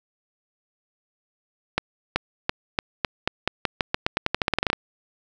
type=accelerating click train; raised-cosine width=0.3 ms; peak=-4 dBFS; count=22; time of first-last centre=1.78-4.731 s; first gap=380 ms; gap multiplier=0.88; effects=none